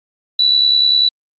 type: tone with amplitude modulation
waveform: sine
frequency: 3951 Hz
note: B7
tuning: in tune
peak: -7 dBFS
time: 0.39-1.09 s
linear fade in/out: 5 ms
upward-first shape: sine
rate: 70.1 Hz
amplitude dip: 55%
effects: Opus 48 kbps